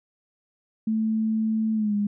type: tone with pitch glide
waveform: sine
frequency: 220 to 205.3 Hz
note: A3 to G#3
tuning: 0 to -20 cents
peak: -21 dBFS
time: 0.87-2.07 s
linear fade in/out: 5 ms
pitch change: -120 cents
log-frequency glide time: 1.74-1.95 s
effects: none